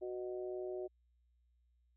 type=harmonic tone; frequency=123.3 Hz; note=B2; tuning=2 cents flat; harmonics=3 / 4 / 5 / 6; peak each=-40 / -53 / -46 / -56 dBFS; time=0.01-0.88 s; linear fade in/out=20 ms; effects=added 60 Hz sine -70 dBFS peak until 1.96 s